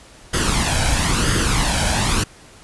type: noise with flanger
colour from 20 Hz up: pink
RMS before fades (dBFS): -18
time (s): 0.33-2.24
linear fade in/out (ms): 10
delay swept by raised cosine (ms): 0.61 to 1.29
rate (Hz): 1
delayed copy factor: +0.6
effects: pink hiss -45 dBFS RMS until 2.63 s + resampled to 24000 Hz